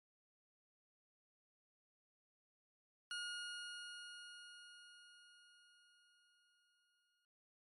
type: tone with exponential decay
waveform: 20% pulse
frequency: 1435 Hz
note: F6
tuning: 47 cents sharp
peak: -37 dBFS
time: 3.11-7.25 s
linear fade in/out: 1 ms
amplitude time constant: 900 ms
effects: MP3 48 kbps